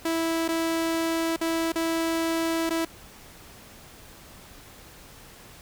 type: tone with dropouts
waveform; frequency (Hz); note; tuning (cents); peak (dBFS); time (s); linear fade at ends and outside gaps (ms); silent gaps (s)
sawtooth; 328.5; E4; -6; -20; 0.05-2.85; 5; 0.48-0.487 / 1.363-1.411 / 1.721-1.756 / 2.695-2.705
effects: pink hiss -48 dBFS RMS until 5.61 s